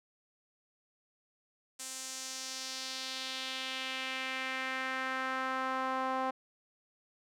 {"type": "tone with band-pass filter sweep", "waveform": "sawtooth", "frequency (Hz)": 261.6, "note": "C4", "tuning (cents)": 0, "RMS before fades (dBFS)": -37, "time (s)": [1.79, 6.31], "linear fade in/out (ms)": 10, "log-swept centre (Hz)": [7900, 910], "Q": 1.9, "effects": []}